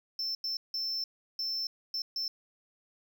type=tone bursts at uneven times; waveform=triangle; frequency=5330 Hz; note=E8; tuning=18 cents sharp; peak=-30 dBFS; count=6; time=0.19-0.35 / 0.44-0.57 / 0.74-1.04 / 1.39-1.67 / 1.94-2.02 / 2.16-2.28 s; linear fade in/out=2 ms; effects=none